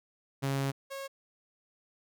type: tone pair in turn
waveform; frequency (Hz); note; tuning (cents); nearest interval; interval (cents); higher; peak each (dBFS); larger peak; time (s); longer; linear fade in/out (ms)
sawtooth; 137 / 546.3; C#3 / C#5; -20 / -25; 2 octaves; 2395; second; -25 / -34; first; 0.42-0.72 / 0.9-1.08; first; 20
effects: none